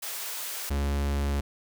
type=high-pass noise; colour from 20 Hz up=white; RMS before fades=-35 dBFS; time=0.02-0.7 s; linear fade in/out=10 ms; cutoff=520 Hz; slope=12 dB/octave
type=tone; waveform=45% pulse; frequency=70.7 Hz; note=C#2; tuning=35 cents sharp; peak=-25 dBFS; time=0.7-1.41 s; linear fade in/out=10 ms
effects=none